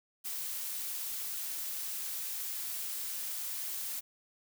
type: noise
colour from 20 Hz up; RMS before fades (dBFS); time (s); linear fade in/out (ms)
blue; -38; 0.24-4.01; 20
effects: none